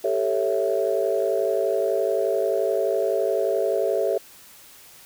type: chord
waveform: sine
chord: A dominant seventh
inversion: third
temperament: equal with one note detuned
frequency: 392 / 443.6 / 554.4 / 659.3 Hz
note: G4 / A4 / C#5 / E5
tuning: 0 / +14 / 0 / 0 cents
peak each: -25 dBFS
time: 0.04-4.18 s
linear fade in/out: 5 ms
effects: tanh soft clip ceiling -10 dBFS + white hiss -48 dBFS RMS until 5.05 s